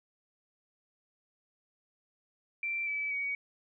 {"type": "tone with pitch steps", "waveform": "sine", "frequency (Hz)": [2349, 2301, 2253], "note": ["D7", "D7", "C#7"], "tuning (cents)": [0, -36, 28], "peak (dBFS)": -31, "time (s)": [2.63, 3.35], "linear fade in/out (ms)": 2, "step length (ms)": 240, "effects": []}